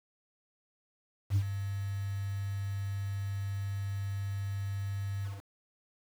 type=tone with ADSR envelope; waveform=sine; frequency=99.2 Hz; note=G2; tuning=21 cents sharp; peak=-20 dBFS; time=1.3-5.43 s; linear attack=60 ms; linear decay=65 ms; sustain=-12 dB; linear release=190 ms; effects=tanh soft clip ceiling -22 dBFS + 8-bit